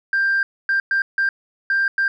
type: tone bursts at uneven times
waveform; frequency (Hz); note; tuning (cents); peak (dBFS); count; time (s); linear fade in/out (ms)
sine; 1585; G6; +19; -14; 6; 0.13-0.43 / 0.69-0.8 / 0.91-1.02 / 1.18-1.29 / 1.7-1.88 / 1.98-2.08; 2
effects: tanh soft clip ceiling -13 dBFS